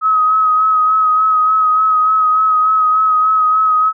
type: tone with vibrato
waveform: sine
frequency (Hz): 1271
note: D#6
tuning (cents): +36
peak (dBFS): -9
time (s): 0.01-3.93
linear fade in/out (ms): 50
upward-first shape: sine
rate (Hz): 3.4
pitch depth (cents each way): 25
effects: none